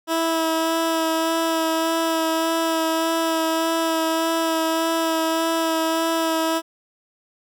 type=tone with vibrato; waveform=15% pulse; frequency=325.7 Hz; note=E4; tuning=21 cents flat; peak=-13 dBFS; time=0.07-6.62 s; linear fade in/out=50 ms; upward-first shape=sine; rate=1.7 Hz; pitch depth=15 cents each way; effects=none